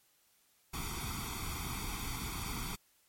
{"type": "noise with comb filter", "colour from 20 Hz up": "pink", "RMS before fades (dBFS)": -39, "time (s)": [0.73, 2.76], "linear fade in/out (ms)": 10, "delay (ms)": 0.87, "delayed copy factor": 0.95, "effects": ["white hiss -70 dBFS RMS until 3.08 s", "MP3 64 kbps"]}